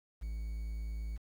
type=tone with quantisation; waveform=triangle; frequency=54.7 Hz; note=A1; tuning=9 cents flat; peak=-34 dBFS; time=0.21-1.18 s; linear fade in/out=20 ms; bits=10; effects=none